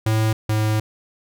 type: tone pair in turn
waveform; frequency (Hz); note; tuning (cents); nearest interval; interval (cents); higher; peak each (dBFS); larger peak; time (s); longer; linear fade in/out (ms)
square; 109.8 / 108.04; A2 / A2; -3 / -31; unison; 28; first; -17 / -18; first; 0.06-0.33 / 0.49-0.8; second; 5
effects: none